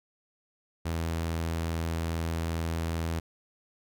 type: tone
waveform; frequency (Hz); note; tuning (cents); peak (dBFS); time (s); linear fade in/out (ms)
sawtooth; 82.41; E2; 0; -25; 0.85-3.2; 10
effects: none